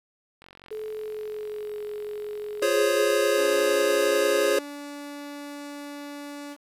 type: click train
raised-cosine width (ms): 0.3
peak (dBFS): -31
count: 153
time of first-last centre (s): 0.42-3.761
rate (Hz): 45.5
type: tone with pitch glide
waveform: sine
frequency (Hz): 431.3 to 419.7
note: A4 to G#4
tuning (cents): -35 to +18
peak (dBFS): -31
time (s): 0.71-3.04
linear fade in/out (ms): 5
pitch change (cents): -47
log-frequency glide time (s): 0.89-1.83
type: chord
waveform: square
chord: Db major seventh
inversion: first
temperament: equal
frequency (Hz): 349.2 / 415.3 / 523.3 / 554.4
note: F4 / Ab4 / C5 / Db5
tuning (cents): 0 / 0 / 0 / 0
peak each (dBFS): -30 / -25 / -28 / -25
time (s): 2.62-4.59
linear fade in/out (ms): 5
type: tone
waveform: sawtooth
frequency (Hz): 288.3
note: D4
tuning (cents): -32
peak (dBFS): -32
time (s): 3.35-6.57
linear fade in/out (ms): 50
effects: resampled to 32000 Hz + 9-bit